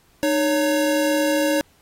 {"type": "tone pair together", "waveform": "square", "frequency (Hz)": [305.5, 557.7], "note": ["D#4", "C#5"], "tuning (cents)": [-32, 10], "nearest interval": "minor seventh", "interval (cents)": 1042, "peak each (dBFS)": -21, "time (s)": [0.23, 1.61], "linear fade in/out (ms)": 0, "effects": ["pink hiss -58 dBFS RMS until 1.81 s", "AAC 48 kbps"]}